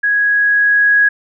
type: tone with level ramp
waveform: sine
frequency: 1661.2 Hz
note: G#6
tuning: in tune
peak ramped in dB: -11 to -7 dBFS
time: 0.03-1.09 s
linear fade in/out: 10 ms
effects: none